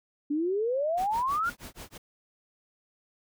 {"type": "exponential sweep", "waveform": "sine", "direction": "up", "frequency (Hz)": [283, 1453], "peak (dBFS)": -25, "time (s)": [0.3, 1.5], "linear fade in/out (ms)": 10}
{"type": "noise with tremolo", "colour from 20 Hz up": "pink", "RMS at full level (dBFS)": -42, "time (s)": [0.97, 1.98], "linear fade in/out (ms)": 10, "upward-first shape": "sine", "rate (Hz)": 6.2, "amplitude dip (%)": 100}
{"effects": []}